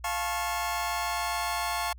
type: chord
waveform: sawtooth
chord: F augmented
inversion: none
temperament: just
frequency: 698.5 / 873.1 / 1091.3 Hz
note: F5 / A5 / C#6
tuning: 0 / -14 / -27 cents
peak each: -29 dBFS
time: 0.04-1.93 s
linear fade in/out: 5 ms
effects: added 60 Hz sine -44 dBFS peak until 1.98 s